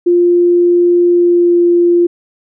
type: tone with pitch glide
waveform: sine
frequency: 349.9 to 347.1 Hz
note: F4 to F4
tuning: +3 to -11 cents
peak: -6 dBFS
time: 0.06-2.07 s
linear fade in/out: 10 ms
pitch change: -14 cents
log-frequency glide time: 1.1-1.62 s
effects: none